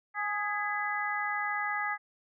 harmonic tone with a mistuned harmonic, 415.3 Hz, G#4, in tune, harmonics 2 / 3 / 4 / 5, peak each -35 / -35 / -35 / -35 dBFS, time 0.14-1.98 s, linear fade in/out 50 ms, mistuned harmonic 5, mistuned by -59 cents, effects none

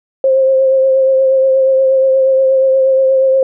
sine tone with vibrato, 530 Hz, C5, 22 cents sharp, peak -7 dBFS, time 0.24-3.43 s, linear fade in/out 2 ms, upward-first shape triangle, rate 8.4 Hz, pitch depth 25 cents each way, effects none

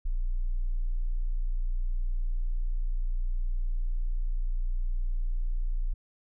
sine tone, 29.66 Hz, A#0, 31 cents sharp, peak -25 dBFS, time 0.05-5.94 s, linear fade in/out 10 ms, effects none

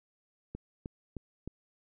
click train, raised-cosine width 3 ms, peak -26 dBFS, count 4, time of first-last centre 0.55-1.476 s, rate 3.24 Hz, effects none

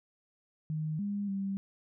sine tone with pitch steps, 155.4 / 202.8 / 195.7 Hz, D#3 / G#3 / G3, -2 / -41 / -3 cents, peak -31 dBFS, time 0.7-1.57 s, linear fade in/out 0 ms, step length 290 ms, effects none

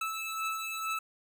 25% pulse beating tone pair, 1309 / 1311.2 Hz, E6 / E6, -13 / -10 cents, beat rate 2.2 Hz, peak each -34 / -31 dBFS, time 0.01-0.99 s, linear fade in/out 5 ms, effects none

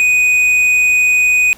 sine tone with tanh clipping, 2488 Hz, D#7, 1 cent flat, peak -10 dBFS, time 0-1.53 s, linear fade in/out 0 ms, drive 7 dB, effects added 51 Hz sine -45 dBFS peak until 1.57 s + pink hiss -42 dBFS RMS until 1.57 s

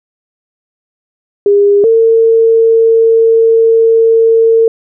sine tone pair in turn, 405.3 / 453.2 Hz, G#4 / A#4, -42 / -49 cents, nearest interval major second, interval 193 cents, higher second, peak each -4 dBFS, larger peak neither, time 1.46-1.84 / 1.84-4.68 s, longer second, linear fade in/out 2 ms, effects none

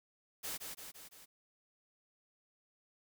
white noise with echo, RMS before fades -41 dBFS, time 0.43-0.58 s, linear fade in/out 20 ms, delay 170 ms, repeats 4, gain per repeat -4 dB, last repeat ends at 1.26 s, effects none

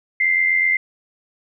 sine tone pair together, 2005 / 2093 Hz, B6 / C7, +26 / 0 cents, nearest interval minor second, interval 74 cents, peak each -23 / -15 dBFS, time 0.2-0.77 s, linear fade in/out 5 ms, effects none

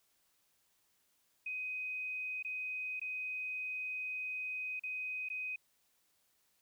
sine tone with dropouts, 2510 Hz, D#7, 15 cents sharp, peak -37 dBFS, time 1.46-5.56 s, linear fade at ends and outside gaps 5 ms, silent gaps 2.427-2.447 / 2.997-3.014 / 4.796-4.835 / 5.288-5.3 s, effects white hiss -75 dBFS RMS until 6.61 s

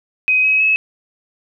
sine tone with pitch steps, 2518 / 2549 / 2580 Hz, D#7 / D#7 / E7, +20 / +41 / -38 cents, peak -11 dBFS, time 0.28-0.76 s, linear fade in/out 0 ms, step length 160 ms, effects none

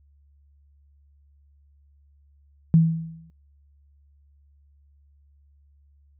sine tone with exponential decay, 163.2 Hz, E3, 17 cents flat, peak -10 dBFS, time 2.74-3.3 s, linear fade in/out 0 ms, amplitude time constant 120 ms, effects noise-tail reverb RT60 0.5 s tail -23 dB re dry + added 71 Hz sine -55 dBFS peak until 6.19 s

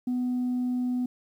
sine tone, 248.9 Hz, B3, 14 cents sharp, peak -23 dBFS, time 0.07-1.06 s, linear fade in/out 5 ms, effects tanh soft clip ceiling -23 dBFS + 10-bit

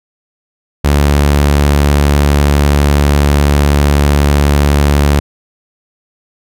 sawtooth tone with vibrato, 72.1 Hz, D2, 31 cents flat, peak -3 dBFS, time 0.84-5.2 s, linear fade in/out 10 ms, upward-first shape triangle, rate 16 Hz, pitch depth 12 cents each way, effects none

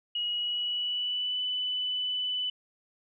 sine tone with pitch glide, 2901 to 2993 Hz, F#7 to F#7, -35 to +19 cents, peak -28 dBFS, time 0.15-2.5 s, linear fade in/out 5 ms, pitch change +54 cents, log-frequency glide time 0.3-1.41 s, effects none

